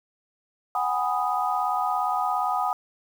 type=chord; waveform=sine; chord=G# minor seventh; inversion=third; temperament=equal with one note detuned; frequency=740 / 817.3 / 987.8 / 1244.5 Hz; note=F#5 / G#5 / B5 / D#6; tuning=0 / -28 / 0 / 0 cents; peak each=-27 / -28 / -31 / -27 dBFS; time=0.75-2.73 s; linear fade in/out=2 ms; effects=8-bit